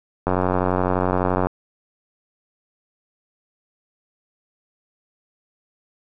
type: click train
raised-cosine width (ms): 1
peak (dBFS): -6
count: 111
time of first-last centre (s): 0.27-1.47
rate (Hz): 91.7
effects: none